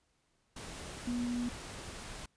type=tone in noise; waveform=sine; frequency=242.1 Hz; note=B3; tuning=34 cents flat; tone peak=-32 dBFS; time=1.07-1.49 s; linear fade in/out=5 ms; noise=pink; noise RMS=-45 dBFS; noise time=0.56-2.26 s; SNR=+10 dB; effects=pink hiss -75 dBFS RMS until 2.36 s + resampled to 22050 Hz